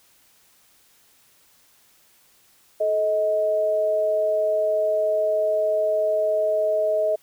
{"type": "tone pair together", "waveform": "sine", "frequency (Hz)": [433.2, 630], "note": ["A4", "D#5"], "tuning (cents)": [-27, 21], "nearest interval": "tritone", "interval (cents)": 648, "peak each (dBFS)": [-27, -19], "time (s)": [2.8, 7.16], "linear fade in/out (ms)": 10, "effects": ["white hiss -58 dBFS RMS until 7.22 s"]}